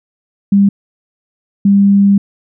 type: tone pair in turn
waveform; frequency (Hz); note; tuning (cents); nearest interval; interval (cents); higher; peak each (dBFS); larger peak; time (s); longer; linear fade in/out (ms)
sine; 199.4 / 199.4; G3 / G3; +30 / +30; unison; 0; neither; -5; neither; 0.52-0.69 / 1.65-2.18; second; 5
effects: none